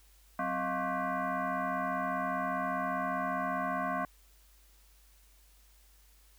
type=tone with frequency modulation; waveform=sine; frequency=185 Hz; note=F#3; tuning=in tune; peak=-30 dBFS; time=0.39-4.05 s; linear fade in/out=2 ms; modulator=445 Hz; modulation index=3; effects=added 50 Hz sine -60 dBFS peak until 6.38 s + white hiss -65 dBFS RMS until 6.38 s